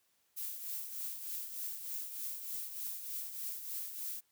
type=noise with tremolo; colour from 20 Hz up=violet; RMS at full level=-39 dBFS; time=0.36-4.21 s; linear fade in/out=20 ms; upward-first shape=triangle; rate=3.3 Hz; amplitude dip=60%; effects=white hiss -75 dBFS RMS until 4.31 s + high-pass 60 Hz 12 dB/octave

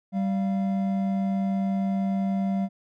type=tone pair together; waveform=triangle; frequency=194.75 / 694 Hz; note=G3 / F5; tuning=-11 / -11 cents; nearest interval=octave + minor seventh; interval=2200 cents; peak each=-21 / -33 dBFS; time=0.12-2.69 s; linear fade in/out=50 ms; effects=none

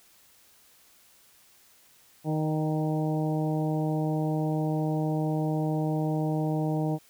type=harmonic tone with a mistuned harmonic; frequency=155.56 Hz; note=D#3; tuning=in tune; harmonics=1 / 2 / 3 / 4 / 5 / 6; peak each=-27 / -30 / -36 / -36 / -37 / -44 dBFS; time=2.24-6.99 s; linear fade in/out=50 ms; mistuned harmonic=4; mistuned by=-17 cents; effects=white hiss -59 dBFS RMS until 7.09 s

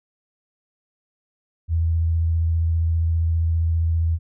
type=tone with vibrato; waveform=sine; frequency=82.41 Hz; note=E2; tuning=in tune; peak=-17 dBFS; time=1.68-4.19 s; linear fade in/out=50 ms; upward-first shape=sine; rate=15 Hz; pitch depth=18 cents each way; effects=none

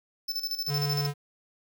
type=tone with tremolo; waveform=square; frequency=5274 Hz; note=E8; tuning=in tune; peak=-28 dBFS; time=0.28-1.07 s; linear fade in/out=10 ms; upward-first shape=square; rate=13 Hz; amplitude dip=70%
type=tone; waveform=square; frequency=144 Hz; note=D3; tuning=34 cents flat; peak=-28 dBFS; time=0.67-1.14 s; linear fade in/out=50 ms
effects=10-bit

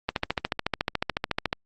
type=click train; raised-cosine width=0.3 ms; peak=-8 dBFS; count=21; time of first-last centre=0.09-1.529 s; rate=13.9 Hz; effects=Opus 32 kbps

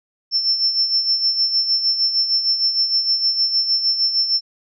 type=tone with tremolo; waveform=sine; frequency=5360 Hz; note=E8; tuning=28 cents sharp; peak=-13 dBFS; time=0.31-4.41 s; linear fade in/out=50 ms; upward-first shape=sine; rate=6.5 Hz; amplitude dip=60%; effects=none

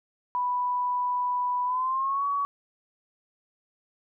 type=tone with pitch glide; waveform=sine; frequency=987.8 to 1128.1 Hz; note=B5 to C#6; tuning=0 to +30 cents; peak=-24 dBFS; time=0.35-2.45 s; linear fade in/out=0 ms; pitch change=+230 cents; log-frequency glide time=1.65-2.25 s; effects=none

